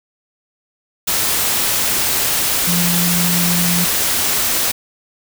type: tone in noise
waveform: sine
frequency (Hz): 174.61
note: F3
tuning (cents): 0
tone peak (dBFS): -17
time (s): 2.67-3.85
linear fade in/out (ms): 10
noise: white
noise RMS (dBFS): -17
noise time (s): 1.07-4.72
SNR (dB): -3
effects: none